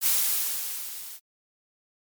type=noise with level ramp; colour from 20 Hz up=blue; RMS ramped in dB=-20 to -41 dBFS; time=0.01-1.2 s; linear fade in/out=50 ms; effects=MP3 96 kbps